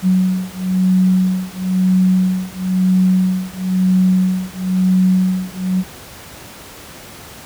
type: beating tone pair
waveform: sine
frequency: 185 / 186 Hz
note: F#3 / F#3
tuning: 0 / +9 cents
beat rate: 1 Hz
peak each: -15 dBFS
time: 0.02-5.84 s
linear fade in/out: 50 ms
effects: pink hiss -36 dBFS RMS until 7.45 s + high-pass 60 Hz 12 dB/octave